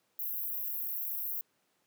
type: high-pass noise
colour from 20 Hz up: pink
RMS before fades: -36 dBFS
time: 0.19-1.41 s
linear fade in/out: 2 ms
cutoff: 12000 Hz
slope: 96 dB/octave
effects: pink hiss -74 dBFS RMS until 1.86 s + high-pass 200 Hz 12 dB/octave